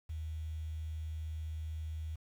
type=tone with quantisation; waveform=sine; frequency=78.8 Hz; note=D#2; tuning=23 cents sharp; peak=-37 dBFS; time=0.09-2.16 s; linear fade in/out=10 ms; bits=10; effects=none